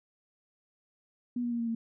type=tone with pitch steps; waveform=sine; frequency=243.5 / 239.6 / 235.7 / 232 / 228.2 Hz; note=B3 / A#3 / A#3 / A#3 / A#3; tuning=-24 / +48 / +19 / -8 / -37 cents; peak=-29 dBFS; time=1.36-1.75 s; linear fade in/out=5 ms; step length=78 ms; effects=none